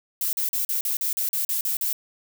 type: noise bursts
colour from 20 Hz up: violet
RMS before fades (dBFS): -25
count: 11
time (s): 0.21-1.93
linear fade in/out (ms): 2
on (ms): 120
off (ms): 40
effects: none